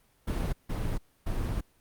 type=noise bursts at uneven times; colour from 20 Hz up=brown; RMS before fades=-30 dBFS; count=3; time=0.27-0.53 / 0.69-0.98 / 1.26-1.61 s; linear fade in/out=10 ms; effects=pink hiss -66 dBFS RMS until 1.8 s + Opus 32 kbps